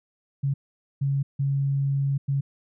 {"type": "tone bursts at uneven times", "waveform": "sine", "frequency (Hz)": 138.59, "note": "C#3", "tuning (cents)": 0, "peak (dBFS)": -21, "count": 4, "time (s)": [[0.43, 0.54], [1.01, 1.23], [1.39, 2.18], [2.28, 2.41]], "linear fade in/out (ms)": 10, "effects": []}